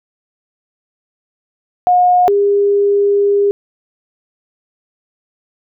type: tone pair in turn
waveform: sine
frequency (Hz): 720 / 404.1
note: F#5 / G#4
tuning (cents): -47 / -47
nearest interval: minor seventh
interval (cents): 1000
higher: first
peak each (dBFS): -7 / -9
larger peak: first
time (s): 1.87-2.28 / 2.28-3.51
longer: second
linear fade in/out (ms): 0
effects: none